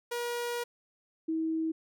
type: tone pair in turn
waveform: sawtooth / sine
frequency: 478.7 / 321.4 Hz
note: A#4 / E4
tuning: +46 / -44 cents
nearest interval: perfect fifth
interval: 690 cents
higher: first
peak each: -28 dBFS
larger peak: neither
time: 0.11-0.64 / 1.28-1.72 s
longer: first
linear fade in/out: 10 ms
effects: none